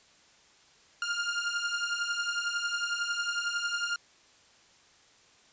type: beating tone pair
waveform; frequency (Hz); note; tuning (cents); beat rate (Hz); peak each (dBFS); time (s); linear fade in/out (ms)
sawtooth; 1400 / 1411; F6 / F6; +4 / +17; 11; -30 / -28; 1.02-3.96; 2
effects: white hiss -60 dBFS RMS until 5.52 s + resampled to 16000 Hz